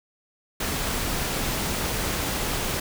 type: noise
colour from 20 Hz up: pink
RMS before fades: -27 dBFS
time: 0.6-2.8 s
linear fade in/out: 5 ms
effects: none